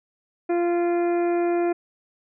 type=harmonic tone; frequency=346.3 Hz; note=F4; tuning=15 cents flat; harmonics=1 / 2 / 3 / 4 / 5 / 6 / 7; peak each=-20 / -27 / -40 / -39 / -42 / -44 / -42 dBFS; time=0.49-1.73 s; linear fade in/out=10 ms; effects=none